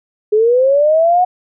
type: linear sweep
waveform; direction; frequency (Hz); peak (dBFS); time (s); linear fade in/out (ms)
sine; up; 415.3 to 737; -8; 0.32-1.25; 10
effects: none